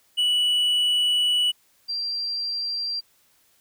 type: tone pair in turn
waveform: triangle / sine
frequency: 2950 / 4728 Hz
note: F#7 / D8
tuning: -6 / +11 cents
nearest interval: minor sixth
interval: 817 cents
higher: second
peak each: -17 / -25 dBFS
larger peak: first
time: 0.17-1.52 / 1.88-3.01 s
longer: first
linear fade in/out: 20 ms
effects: white hiss -62 dBFS RMS until 3.6 s